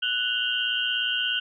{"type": "tone cluster", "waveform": "sine", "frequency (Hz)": [1482, 2787, 2904, 3153], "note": ["F#6", "F7", "F#7", "G7"], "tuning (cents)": [2, -4, -33, 9], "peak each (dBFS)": -29, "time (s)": [0.02, 1.4], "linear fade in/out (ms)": 10, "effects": []}